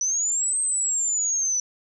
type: linear two-way sweep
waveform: sine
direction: up then down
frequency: 5920 to 8360 to 5920 Hz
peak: -21 dBFS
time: 0.01-1.6 s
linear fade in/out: 2 ms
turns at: 0.59 s
effects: none